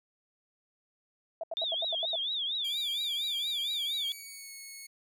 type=tone bursts; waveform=sine; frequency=659.3 Hz; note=E5; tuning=in tune; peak=-32 dBFS; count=8; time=1.41-2.156 s; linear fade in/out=2 ms; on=25 ms; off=78 ms
type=tone with vibrato; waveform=sine; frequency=3520 Hz; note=A7; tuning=in tune; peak=-30 dBFS; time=1.57-4.12 s; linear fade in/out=0 ms; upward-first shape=triangle; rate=4.3 Hz; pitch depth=190 cents each way
type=tone with pitch glide; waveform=10% pulse; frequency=2354 to 2196 Hz; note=D7 to C#7; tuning=+3 to -17 cents; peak=-35 dBFS; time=2.64-4.87 s; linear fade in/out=10 ms; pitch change=-120 cents; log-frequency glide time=3.71-4.53 s
effects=none